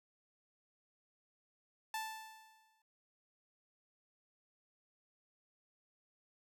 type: tone with exponential decay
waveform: sawtooth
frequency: 880 Hz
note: A5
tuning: in tune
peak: -33 dBFS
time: 1.94-2.82 s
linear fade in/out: 2 ms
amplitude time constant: 190 ms
effects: none